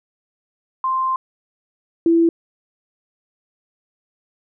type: tone pair in turn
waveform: sine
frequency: 1046.5 / 333.5 Hz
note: C6 / E4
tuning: 0 / +20 cents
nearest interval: octave + minor sixth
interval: 1980 cents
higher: first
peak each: -17 / -11 dBFS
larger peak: second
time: 0.84-1.16 / 2.06-2.29 s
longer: first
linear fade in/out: 2 ms
effects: none